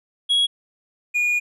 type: tone pair in turn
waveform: triangle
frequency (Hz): 3322 / 2440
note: G#7 / D#7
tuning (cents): 0 / -34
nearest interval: perfect fourth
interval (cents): 534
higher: first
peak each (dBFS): -14 / -16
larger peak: first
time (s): 0.29-0.47 / 1.14-1.4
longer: second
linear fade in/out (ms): 20
effects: resampled to 32000 Hz